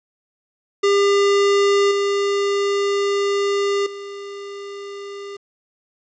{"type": "tone with level steps", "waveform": "square", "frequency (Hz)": 401.2, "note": "G4", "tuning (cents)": 40, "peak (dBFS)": [-14, -18, -31], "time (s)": [0.83, 5.37], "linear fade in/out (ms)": 10, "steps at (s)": [1.91, 3.86], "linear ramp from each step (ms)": 5, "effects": ["resampled to 16000 Hz", "8-bit"]}